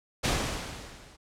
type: noise with level ramp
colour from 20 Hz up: pink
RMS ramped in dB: -24 to -54 dBFS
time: 0.23-1.17 s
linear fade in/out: 20 ms
effects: low-pass 8000 Hz 12 dB/octave